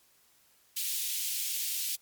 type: high-pass noise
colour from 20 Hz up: white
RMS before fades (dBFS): -33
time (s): 0.76-1.96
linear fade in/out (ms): 10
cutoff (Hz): 2600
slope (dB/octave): 24
effects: white hiss -65 dBFS RMS until 2.01 s + MP3 96 kbps